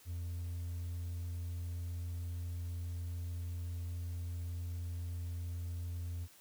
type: tone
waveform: triangle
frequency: 86.3 Hz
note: F2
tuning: 20 cents flat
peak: -35 dBFS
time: 0.05-6.28 s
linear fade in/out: 50 ms
effects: tanh soft clip ceiling -31 dBFS + white hiss -61 dBFS RMS until 6.4 s